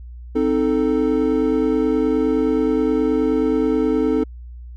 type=chord; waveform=triangle; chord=A diminished; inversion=first; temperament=equal; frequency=261.6 / 311.1 / 440 Hz; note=C4 / Eb4 / A4; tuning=0 / 0 / 0 cents; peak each=-18 dBFS; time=0.35-4.24 s; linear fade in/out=10 ms; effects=added 60 Hz sine -33 dBFS peak until 4.76 s